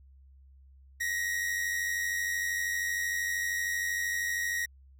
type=tone pair together; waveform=45% pulse; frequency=1881.1 / 1974 Hz; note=A#6 / B6; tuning=+15 / -1 cents; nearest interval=minor second; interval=84 cents; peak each=-30 / -37 dBFS; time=1-4.66 s; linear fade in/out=10 ms; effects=added 67 Hz sine -53 dBFS peak until 4.99 s